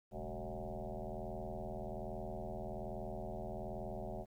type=tone with frequency modulation; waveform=sine; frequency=293.7 Hz; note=D4; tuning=in tune; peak=-40 dBFS; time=0.11-4.26 s; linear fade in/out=50 ms; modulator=81.2 Hz; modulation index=5.5; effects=12-bit